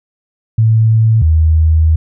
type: tone pair in turn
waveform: sine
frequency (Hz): 111.4 / 79.51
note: A2 / D#2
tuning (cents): +22 / +38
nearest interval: tritone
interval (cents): 584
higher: first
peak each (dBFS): -6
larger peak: neither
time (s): 0.58-1.22 / 1.22-1.96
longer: second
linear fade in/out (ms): 5
effects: none